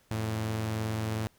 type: tone pair together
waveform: sawtooth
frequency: 87.31 / 110 Hz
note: F2 / A2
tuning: 0 / 0 cents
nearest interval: major third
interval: 400 cents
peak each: -37 / -26 dBFS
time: 0.11-1.27 s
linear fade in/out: 0 ms
effects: pink hiss -65 dBFS RMS until 1.38 s